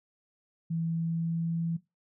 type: tone with pitch glide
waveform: sine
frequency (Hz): 164.81 to 166.63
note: E3 to E3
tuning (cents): 0 to +19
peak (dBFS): -28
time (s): 0.7-1.77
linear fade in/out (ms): 10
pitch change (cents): +19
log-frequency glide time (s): 0.81-1.62
effects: noise-tail reverb RT60 0.2 s tail -17 dB re dry